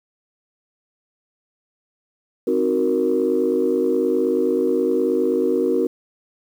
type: chord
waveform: sine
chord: C half-diminished seventh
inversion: none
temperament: equal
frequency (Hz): 261.6 / 311.1 / 370 / 466.2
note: C4 / Eb4 / Gb4 / Bb4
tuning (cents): 0 / 0 / 0 / 0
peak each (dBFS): -23 / -24 / -20 / -20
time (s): 2.47-5.87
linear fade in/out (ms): 5
effects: tanh soft clip ceiling -8 dBFS + 8-bit